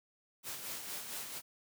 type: noise with tremolo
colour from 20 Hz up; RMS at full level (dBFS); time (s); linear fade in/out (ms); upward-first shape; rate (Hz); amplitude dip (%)
white; -41; 0.43-1.42; 50; sine; 4.4; 45
effects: high-pass 100 Hz 12 dB/octave